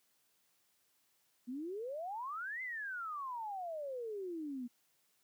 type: exponential two-way sweep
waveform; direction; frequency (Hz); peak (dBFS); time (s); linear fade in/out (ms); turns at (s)
sine; up then down; 235.5 to 2093 to 235.5; -39; 1.47-4.68; 20; 2.62
effects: white hiss -75 dBFS RMS until 5.23 s + high-pass 100 Hz 12 dB/octave